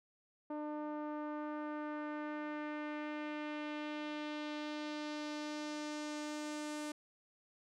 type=tone with low-pass filter sweep; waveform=sawtooth; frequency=300.2 Hz; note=D4; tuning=38 cents sharp; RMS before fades=-42 dBFS; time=0.5-6.92 s; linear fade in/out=5 ms; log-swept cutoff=890 to 9000 Hz; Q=1.5; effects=none